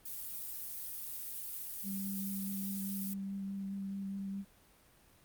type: noise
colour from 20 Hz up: violet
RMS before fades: -42 dBFS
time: 0.05-3.14 s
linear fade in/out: 10 ms
type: tone with vibrato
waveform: sine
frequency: 196 Hz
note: G3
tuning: in tune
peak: -37 dBFS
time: 1.83-4.45 s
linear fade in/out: 50 ms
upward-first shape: triangle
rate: 4.8 Hz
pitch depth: 14 cents each way
effects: pink hiss -64 dBFS RMS until 5.24 s + Opus 32 kbps